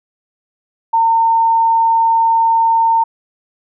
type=tone; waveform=sine; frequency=910 Hz; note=A#5; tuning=42 cents flat; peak=-9 dBFS; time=0.93-3.04 s; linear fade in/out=10 ms; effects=none